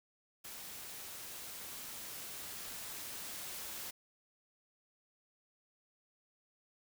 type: noise with level ramp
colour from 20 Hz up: white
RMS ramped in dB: -48 to -44 dBFS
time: 0.44-3.91 s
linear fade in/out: 10 ms
effects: none